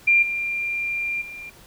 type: tone with level steps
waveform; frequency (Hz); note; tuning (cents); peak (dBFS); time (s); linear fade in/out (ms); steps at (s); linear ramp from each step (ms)
sine; 2386; D7; +27; -13 / -23 / -34; 0.07-1.5; 10; 0.22 / 1.21; 10
effects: pink hiss -49 dBFS RMS until 1.66 s